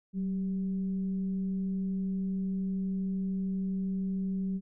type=tone with frequency modulation; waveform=sine; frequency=189.6 Hz; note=F#3; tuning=43 cents sharp; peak=-29 dBFS; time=0.13-4.61 s; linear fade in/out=50 ms; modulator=206 Hz; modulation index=0.21; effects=none